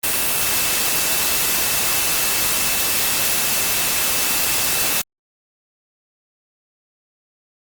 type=tone in noise; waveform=sine; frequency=2644 Hz; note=E7; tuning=5 cents sharp; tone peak=-30 dBFS; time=0.03-5.02 s; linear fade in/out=10 ms; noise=white; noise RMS=-19 dBFS; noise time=0.03-5.02 s; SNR=-14 dB; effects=Opus 32 kbps